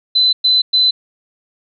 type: tone bursts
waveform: sine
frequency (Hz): 4027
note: B7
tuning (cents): +33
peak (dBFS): -9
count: 3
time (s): 0.15-0.91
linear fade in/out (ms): 10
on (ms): 180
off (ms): 110
effects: none